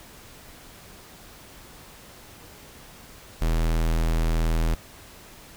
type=tone; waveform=square; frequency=40.71 Hz; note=E1; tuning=21 cents flat; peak=-21 dBFS; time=3.41-4.75 s; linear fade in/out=10 ms; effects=pink hiss -47 dBFS RMS until 5.56 s